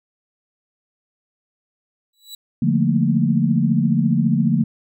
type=tone with exponential growth; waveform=sawtooth; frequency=3931 Hz; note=B7; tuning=9 cents flat; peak=-27 dBFS; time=2.13-2.35 s; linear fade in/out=5 ms; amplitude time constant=47 ms
type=chord; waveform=sine; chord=Bb major seventh; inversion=first; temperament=just; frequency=145.68 / 174.81 / 218.5 / 233.1 Hz; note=D3 / F3 / A3 / Bb3; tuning=-14 / +2 / -12 / 0 cents; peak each=-20 dBFS; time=2.62-4.64 s; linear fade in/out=5 ms
effects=none